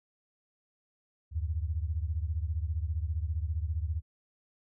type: beating tone pair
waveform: sine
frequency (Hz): 75.2 / 90.2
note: D2 / F#2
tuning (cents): +42 / -44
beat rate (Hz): 15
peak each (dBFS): -31 / -34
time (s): 1.31-4.02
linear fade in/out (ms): 50
effects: none